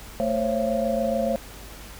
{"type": "tone cluster", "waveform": "sine", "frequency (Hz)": [222.1, 529, 556, 678], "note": ["A3", "C5", "C#5", "E5"], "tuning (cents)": [16, 19, 5, 49], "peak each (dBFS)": -27, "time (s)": [0.2, 1.36], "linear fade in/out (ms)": 0, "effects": ["added 50 Hz sine -42 dBFS peak until 1.99 s", "pink hiss -43 dBFS RMS until 1.99 s"]}